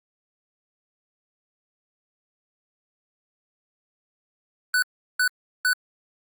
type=tone bursts; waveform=square; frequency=1492 Hz; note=F#6; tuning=14 cents sharp; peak=-19 dBFS; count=3; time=4.74-5.732 s; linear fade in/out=2 ms; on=84 ms; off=370 ms; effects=Opus 48 kbps